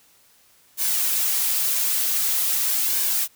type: noise with flanger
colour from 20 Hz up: blue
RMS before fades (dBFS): -22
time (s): 0.77-3.28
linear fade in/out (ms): 50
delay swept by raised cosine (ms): 1.5 to 6.8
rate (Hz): 0.45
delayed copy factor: -0.5
effects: white hiss -57 dBFS RMS until 3.35 s